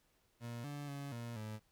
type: tone with pitch steps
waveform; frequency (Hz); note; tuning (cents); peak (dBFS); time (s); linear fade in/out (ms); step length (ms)
30% pulse; 118.3 / 144.6 / 141 / 117.9 / 108; A#2 / D3 / C#3 / A#2 / A2; +26 / -27 / +30 / +20 / -32; -40; 0.4-1.6; 50; 240
effects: pink hiss -75 dBFS RMS until 1.71 s